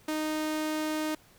sawtooth tone, 309.3 Hz, D#4, 10 cents flat, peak -25 dBFS, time 0.08-1.15 s, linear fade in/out 5 ms, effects pink hiss -59 dBFS RMS until 1.38 s

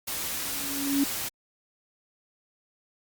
white noise, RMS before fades -32 dBFS, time 0.07-1.29 s, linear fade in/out 10 ms
sine tone with exponential growth, 279.4 Hz, C#4, 14 cents sharp, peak -19 dBFS, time 0.3-1.04 s, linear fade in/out 5 ms, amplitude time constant 160 ms
effects Opus 48 kbps

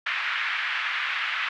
pink band-pass noise, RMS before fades -28 dBFS, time 0.06-1.49 s, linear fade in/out 5 ms, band 1400 to 2800 Hz, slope 24 dB/octave, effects none

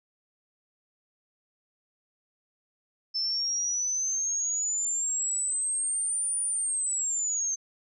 sine exponential two-way sweep, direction up then down, 5270 to 9500 to 6260 Hz, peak -26 dBFS, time 3.14-7.56 s, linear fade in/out 20 ms, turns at 6.41 s, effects none

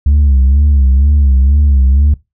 sine tone with vibrato, 69.3 Hz, C#2, in tune, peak -3 dBFS, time 0.06-2.14 s, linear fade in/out 5 ms, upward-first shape sine, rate 2.1 Hz, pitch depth 100 cents each way, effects noise-tail reverb RT60 0.2 s tail -21 dB re dry + tanh soft clip ceiling -4 dBFS

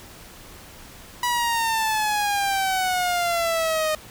sawtooth exponential sweep, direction down, 979 to 616 Hz, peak -17 dBFS, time 1.23-3.95 s, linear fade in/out 2 ms, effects pink hiss -44 dBFS RMS until 4.1 s

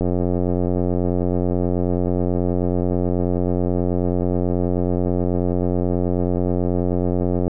click train, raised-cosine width 2 ms, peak -8 dBFS, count 668, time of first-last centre 0.01-7.479 s, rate 89.3 Hz, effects none

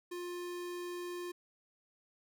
square tone, 353 Hz, F4, 19 cents sharp, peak -40 dBFS, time 0.11-1.32 s, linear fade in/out 10 ms, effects none

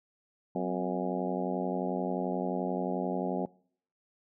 harmonic tone with a mistuned harmonic, 91.4 Hz, F#2, 21 cents flat, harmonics 2 / 3 / 4 / 5 / 6 / 7 / 8 / 9, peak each -34 / -36 / -37 / -38 / -39 / -39 / -40 / -41 dBFS, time 0.55-3.46 s, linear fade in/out 5 ms, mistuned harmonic 3, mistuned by -87 cents, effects noise-tail reverb RT60 0.6 s tail -24 dB re dry

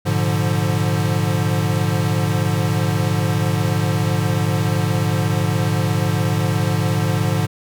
square chord, G# diminished seventh, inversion none, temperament equal with one note detuned, 103.83 / 120.72 / 146.83 / 174.61 Hz, G#2 / B2 / D3 / F3, 0 / -39 / 0 / 0 cents, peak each -21 / -26 / -22 / -24 dBFS, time 0.05-7.47 s, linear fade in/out 20 ms, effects none

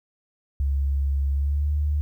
sine tone with pitch glide, 69.3 to 73.85 Hz, C#2 to D2, 0 to +10 cents, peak -20 dBFS, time 0.6-2.01 s, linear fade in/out 0 ms, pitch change +110 cents, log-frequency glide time 1.32-1.71 s, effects 10-bit

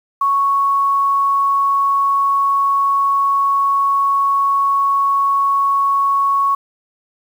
sine tone with quantisation, 1108.7 Hz, C#6, in tune, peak -12 dBFS, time 0.21-6.55 s, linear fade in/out 5 ms, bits 7, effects none

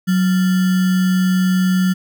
sine tone with sample-and-hold, 185 Hz, F#3, in tune, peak -12 dBFS, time 0.07-1.94 s, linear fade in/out 20 ms, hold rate 1575 Hz, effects none

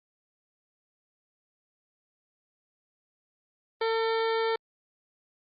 harmonic tone with a mistuned harmonic, 450.7 Hz, A4, 42 cents sharp, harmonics 1 / 2 / 3 / 4 / 5 / 7 / 8 / 9 / 10, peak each -26 / -32 / -36 / -38 / -40 / -43 / -44 / -45 / -46 dBFS, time 3.81-4.56 s, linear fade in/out 5 ms, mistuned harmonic 10, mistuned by +19 cents, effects Opus 32 kbps

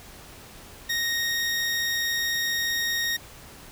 20% pulse tone, 1864.7 Hz, A#6, in tune, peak -19 dBFS, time 0.89-3.17 s, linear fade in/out 10 ms, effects pink hiss -46 dBFS RMS until 3.71 s

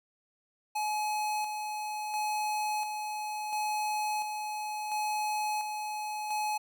square tone with tremolo, 848 Hz, G#5, 36 cents sharp, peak -30 dBFS, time 0.75-6.58 s, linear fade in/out 10 ms, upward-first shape square, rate 0.72 Hz, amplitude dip 40%, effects none

